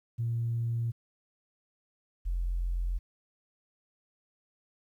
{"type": "tone pair in turn", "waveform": "sine", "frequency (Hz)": [116.54, 43.65], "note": ["A#2", "F1"], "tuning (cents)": [0, 0], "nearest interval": "octave + perfect fourth", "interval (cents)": 1700, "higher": "first", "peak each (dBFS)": -27, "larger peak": "neither", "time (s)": [[0.18, 0.92], [2.25, 2.99]], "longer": "neither", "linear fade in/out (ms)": 20, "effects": ["tanh soft clip ceiling -23 dBFS", "11-bit"]}